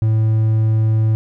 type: tone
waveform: triangle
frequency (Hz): 110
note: A2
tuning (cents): 0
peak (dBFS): -10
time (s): 0.02-1.15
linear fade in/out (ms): 0
effects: none